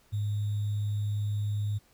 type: tone with sample-and-hold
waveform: sine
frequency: 103.83 Hz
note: G#2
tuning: in tune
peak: -27 dBFS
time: 0.12-1.79 s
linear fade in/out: 20 ms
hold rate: 3675 Hz
effects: pink hiss -64 dBFS RMS until 1.93 s